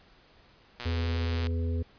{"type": "click train", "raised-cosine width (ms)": 0.2, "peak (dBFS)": -20, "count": 82, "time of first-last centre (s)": [0.8, 1.469], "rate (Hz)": 121}
{"type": "harmonic tone", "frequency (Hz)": 83.6, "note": "E2", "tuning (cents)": 25, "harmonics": [1, 3, 5, 6], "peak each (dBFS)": [-27, -37, -41, -44], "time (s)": [0.85, 1.83], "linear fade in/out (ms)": 10}
{"effects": ["pink hiss -59 dBFS RMS until 1.98 s", "resampled to 11025 Hz"]}